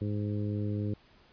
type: harmonic tone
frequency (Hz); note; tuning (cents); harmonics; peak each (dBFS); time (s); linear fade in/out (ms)
103.83; G#2; 0; 1 / 2 / 3 / 4 / 5; -31 / -36 / -38 / -42 / -46; 0.01-0.94; 5
effects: pink hiss -61 dBFS RMS until 1.32 s + resampled to 11025 Hz